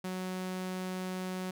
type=tone; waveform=sawtooth; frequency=185 Hz; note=F#3; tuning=in tune; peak=-31 dBFS; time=0.04-1.51 s; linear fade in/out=5 ms; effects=none